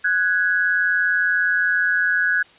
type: tone pair together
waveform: sine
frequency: 1481.4 / 1661.2 Hz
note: F#6 / G#6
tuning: +2 / 0 cents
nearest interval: major second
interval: 198 cents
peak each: -19 dBFS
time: 0.04-2.43 s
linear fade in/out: 10 ms
effects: white hiss -50 dBFS RMS until 2.58 s + resampled to 8000 Hz